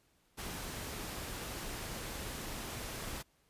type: noise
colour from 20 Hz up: pink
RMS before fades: -42 dBFS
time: 0.37-3.23 s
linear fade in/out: 20 ms
effects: pink hiss -72 dBFS RMS until 3.49 s + resampled to 32000 Hz